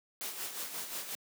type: noise with tremolo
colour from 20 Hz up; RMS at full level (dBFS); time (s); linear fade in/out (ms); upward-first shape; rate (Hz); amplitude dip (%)
white; -38; 0.21-1.15; 0; sine; 5.6; 55
effects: high-pass 200 Hz 12 dB/octave